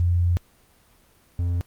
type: tone pair in turn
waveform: sine / triangle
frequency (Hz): 87.31 / 87.31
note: F2 / F2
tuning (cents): 0 / 0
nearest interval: unison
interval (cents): 0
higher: neither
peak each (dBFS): -17 / -19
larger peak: first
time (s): 0-0.37 / 1.39-1.61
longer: first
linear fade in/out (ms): 0
effects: pink hiss -58 dBFS RMS until 1.66 s + Opus 24 kbps